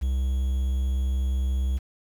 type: tone with quantisation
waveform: triangle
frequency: 65.41 Hz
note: C2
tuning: in tune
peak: -20 dBFS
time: 0.01-1.79 s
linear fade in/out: 20 ms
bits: 8
effects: none